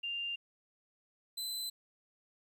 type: tone pair in turn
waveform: sine / sawtooth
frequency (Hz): 2794 / 4033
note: F7 / B7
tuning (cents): 0 / +36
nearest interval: tritone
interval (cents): 636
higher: second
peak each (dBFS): -35 / -34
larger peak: second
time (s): 0.03-0.36 / 1.37-1.7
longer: neither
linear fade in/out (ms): 10
effects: 12-bit